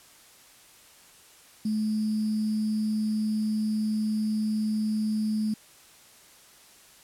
sine tone with sample-and-hold, 215.3 Hz, A3, 37 cents flat, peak -24 dBFS, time 1.65-5.54 s, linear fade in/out 5 ms, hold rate 4900 Hz, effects white hiss -54 dBFS RMS until 7.03 s + low-pass 12000 Hz 12 dB/octave

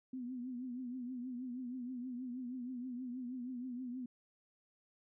sine tone with vibrato, 250 Hz, B3, 21 cents sharp, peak -40 dBFS, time 0.13-4.06 s, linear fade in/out 5 ms, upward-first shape triangle, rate 6.3 Hz, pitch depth 91 cents each way, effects none

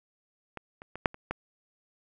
clicks, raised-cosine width 0.5 ms, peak -23 / -29 / -24 / -6 / -29 / -16 dBFS, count 6, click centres 0.573 / 0.819 / 0.956 / 1.058 / 1.144 / 1.31 s, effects none

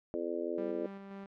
harmonic tone, 85 Hz, F2, 46 cents flat, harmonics 3 / 4 / 5 / 6 / 7, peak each -43 / -37 / -39 / -42 / -40 dBFS, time 0.14-0.86 s, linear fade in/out 0 ms
sawtooth tone with tremolo, 196.9 Hz, G3, 8 cents sharp, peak -39 dBFS, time 0.58-1.26 s, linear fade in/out 2 ms, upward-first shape square, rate 3.8 Hz, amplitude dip 30%
effects low-pass 2000 Hz 12 dB/octave + AAC 64 kbps

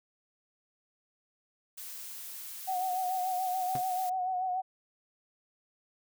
blue noise, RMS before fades -43 dBFS, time 1.77-4.1 s, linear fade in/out 10 ms
sine tone with vibrato, 740 Hz, F#5, in tune, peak -29 dBFS, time 2.67-4.62 s, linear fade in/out 20 ms, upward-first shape sine, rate 6.9 Hz, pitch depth 42 cents each way
sawtooth tone with exponential decay, 133.8 Hz, C3, 39 cents sharp, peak -29 dBFS, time 3.75-3.83 s, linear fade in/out 2 ms, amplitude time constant 17 ms
effects none

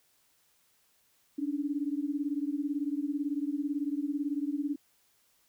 sine beating tone pair, 281.4 / 299.4 Hz, C#4 / D4, +26 / +33 cents, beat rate 18 Hz, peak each -32 / -33 dBFS, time 1.38-4.76 s, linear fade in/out 10 ms, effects white hiss -69 dBFS RMS until 5.48 s

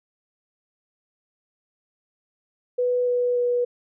sine tone with pitch steps, 493.9 / 490.5 / 487.1 Hz, B4 / B4 / B4, 0 / -12 / -24 cents, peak -19 dBFS, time 2.78-3.65 s, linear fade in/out 10 ms, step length 290 ms, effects none

